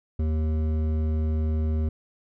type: tone with hard clipping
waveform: sine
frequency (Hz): 78.1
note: D#2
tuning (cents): +7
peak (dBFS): -24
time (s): 0.19-1.89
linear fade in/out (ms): 5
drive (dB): 11
effects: none